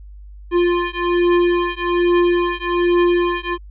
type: beating tone pair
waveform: square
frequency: 349.2 / 350.4 Hz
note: F4 / F4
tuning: 0 / +6 cents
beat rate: 1.2 Hz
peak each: -18 dBFS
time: 0.51-3.58 s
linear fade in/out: 50 ms
effects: added 50 Hz sine -35 dBFS peak until 3.7 s + resampled to 8000 Hz